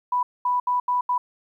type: tone bursts at uneven times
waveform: sine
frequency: 987.8 Hz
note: B5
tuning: in tune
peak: -19 dBFS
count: 5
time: 0.12-0.23 / 0.45-0.6 / 0.67-0.8 / 0.88-1.01 / 1.09-1.18 s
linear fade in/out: 5 ms
effects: 10-bit